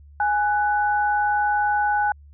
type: tone pair together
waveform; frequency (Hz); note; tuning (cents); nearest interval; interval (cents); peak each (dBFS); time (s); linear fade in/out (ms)
sine; 830.6 / 1489.4; G#5 / F#6; 0 / +11; minor seventh; 1011; -19 / -24; 0.2-2.12; 2
effects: added 72 Hz sine -44 dBFS peak until 2.33 s